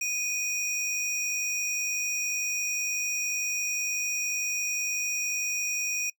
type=tone pair together; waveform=square; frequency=2471 / 5683 Hz; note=D#7 / F8; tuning=-13 / +29 cents; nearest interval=octave + major second; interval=1442 cents; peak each=-30 / -32 dBFS; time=0.01-6.1 s; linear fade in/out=5 ms; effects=noise-tail reverb RT60 0.1 s tail -24 dB re dry